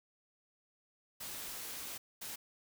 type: noise bursts at uneven times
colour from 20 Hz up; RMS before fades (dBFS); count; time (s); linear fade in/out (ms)
white; -44; 2; 1.2-1.98 / 2.21-2.36; 10
effects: none